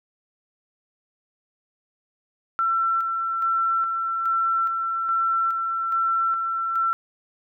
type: tone with tremolo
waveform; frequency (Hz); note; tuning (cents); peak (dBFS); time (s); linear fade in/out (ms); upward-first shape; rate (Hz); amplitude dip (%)
sine; 1346; E6; +36; -19; 2.59-6.93; 0; square; 1.2; 35
effects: none